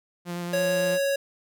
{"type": "tone with vibrato", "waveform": "sawtooth", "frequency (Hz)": 174.4, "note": "F3", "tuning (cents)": -2, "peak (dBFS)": -26, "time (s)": [0.25, 0.99], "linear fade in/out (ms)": 50, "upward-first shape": "square", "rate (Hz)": 8.9, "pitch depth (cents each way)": 10}
{"type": "tone", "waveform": "square", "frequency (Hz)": 554.4, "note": "C#5", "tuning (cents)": 0, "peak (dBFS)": -23, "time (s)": [0.53, 1.16], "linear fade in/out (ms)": 5}
{"effects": []}